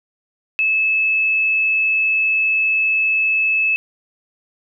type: tone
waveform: sine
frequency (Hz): 2605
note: E7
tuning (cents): -21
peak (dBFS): -14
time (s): 0.59-3.76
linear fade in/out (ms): 0
effects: none